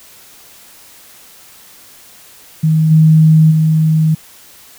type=tone with level steps; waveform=sine; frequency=157.7 Hz; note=D#3; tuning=24 cents sharp; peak=-8 / -4 / -8 dBFS; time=2.63-4.15 s; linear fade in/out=10 ms; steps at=2.9 / 3.5 s; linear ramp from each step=20 ms; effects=white hiss -41 dBFS RMS until 4.78 s